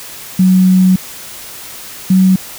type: tone pair in turn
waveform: sine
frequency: 185.7 / 187.75 Hz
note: F#3 / F#3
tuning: +7 / +26 cents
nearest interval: unison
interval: 19 cents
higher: second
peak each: -5 dBFS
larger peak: neither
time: 0.39-0.96 / 2.1-2.36 s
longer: first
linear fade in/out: 5 ms
effects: white hiss -30 dBFS RMS until 2.58 s